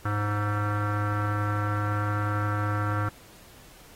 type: tone with low-pass filter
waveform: square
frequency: 103.83 Hz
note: G#2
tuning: in tune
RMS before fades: -27 dBFS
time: 0.05-3.09 s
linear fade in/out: 5 ms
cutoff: 1400 Hz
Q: 6.8
effects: pink hiss -52 dBFS RMS until 3.95 s + AAC 48 kbps